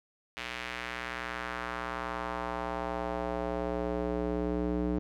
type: tone with band-pass filter sweep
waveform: square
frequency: 60.6 Hz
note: B1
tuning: 32 cents flat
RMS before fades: -34 dBFS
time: 0.37-4.99 s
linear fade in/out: 0 ms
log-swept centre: 2500 to 310 Hz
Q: 1.5
effects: none